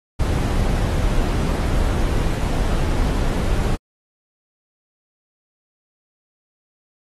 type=noise; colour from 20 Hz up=brown; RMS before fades=-19 dBFS; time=0.19-3.76 s; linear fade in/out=10 ms; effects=AAC 32 kbps